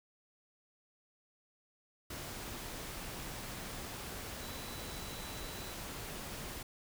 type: tone in noise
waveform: sine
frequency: 3951 Hz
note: B7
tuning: in tune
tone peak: -53 dBFS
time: 4.41-5.73 s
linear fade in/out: 5 ms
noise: pink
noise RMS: -44 dBFS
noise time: 2.1-6.63 s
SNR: -12 dB
effects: none